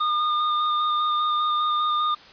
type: tone with vibrato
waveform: square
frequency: 1216 Hz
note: D#6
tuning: 40 cents flat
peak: -21 dBFS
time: 0-2.15 s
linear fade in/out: 10 ms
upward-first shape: square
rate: 5 Hz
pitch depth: 11 cents each way
effects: white hiss -47 dBFS RMS until 2.32 s + resampled to 11025 Hz